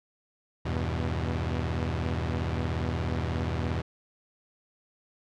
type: chord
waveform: sawtooth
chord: E minor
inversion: none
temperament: equal with one note detuned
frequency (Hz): 81.04 / 98 / 123.47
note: E2 / G2 / B2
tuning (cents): -29 / 0 / 0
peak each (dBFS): -26 / -31 / -29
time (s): 0.65-3.82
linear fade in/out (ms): 10
effects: low-pass 4000 Hz 12 dB/octave